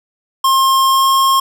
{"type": "tone with pitch glide", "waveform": "square", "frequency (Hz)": [1067, 1073.8], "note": ["C6", "C6"], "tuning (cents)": [34, 45], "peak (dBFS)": -10, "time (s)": [0.44, 1.4], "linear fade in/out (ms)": 5, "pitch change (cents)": 11, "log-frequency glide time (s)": [0.86, 1.07], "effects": []}